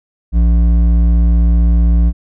sine tone with hard clipping, 57.8 Hz, A#1, 14 cents flat, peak -9 dBFS, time 0.32-2.13 s, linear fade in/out 50 ms, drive 8 dB, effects none

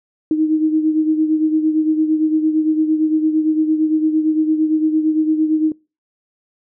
sine beating tone pair, 311.1 / 319.9 Hz, D#4 / D#4, 0 / +48 cents, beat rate 8.8 Hz, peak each -14 / -21 dBFS, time 0.31-5.72 s, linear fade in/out 2 ms, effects noise-tail reverb RT60 0.3 s tail -25 dB re dry

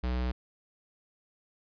square tone, 62 Hz, B1, 7 cents sharp, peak -29 dBFS, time 0.03-0.32 s, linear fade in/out 10 ms, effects resampled to 11025 Hz

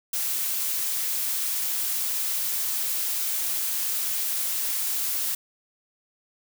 blue noise, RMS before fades -27 dBFS, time 0.13-5.35 s, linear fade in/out 5 ms, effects none

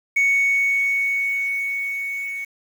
sine tone with level ramp, 2223 Hz, C#7, 4 cents sharp, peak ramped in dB -12 to -26 dBFS, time 0.16-2.45 s, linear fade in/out 10 ms, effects tanh soft clip ceiling -13 dBFS + 7-bit

